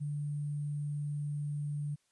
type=tone with sample-and-hold; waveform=sine; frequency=146.6 Hz; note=D3; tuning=3 cents flat; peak=-33 dBFS; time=0-1.96 s; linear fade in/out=20 ms; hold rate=8820 Hz; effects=white hiss -75 dBFS RMS until 2.11 s + resampled to 24000 Hz